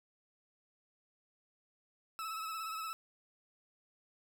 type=tone with vibrato; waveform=40% pulse; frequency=1302 Hz; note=E6; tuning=22 cents flat; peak=-38 dBFS; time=2.19-2.93 s; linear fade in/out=0 ms; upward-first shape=sine; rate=17 Hz; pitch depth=36 cents each way; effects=12-bit